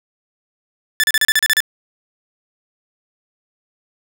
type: tone bursts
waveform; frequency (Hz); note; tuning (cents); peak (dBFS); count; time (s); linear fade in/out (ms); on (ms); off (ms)
sawtooth; 1747; A6; -13; -8; 9; 1-1.604; 0; 36; 35
effects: none